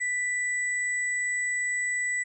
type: tone pair together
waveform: sine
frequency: 1975.5 / 7902 Hz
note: B6 / B8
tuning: 0 / 0 cents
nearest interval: 2 octaves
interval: 2400 cents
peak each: -26 / -34 dBFS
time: 0-2.24 s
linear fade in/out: 20 ms
effects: none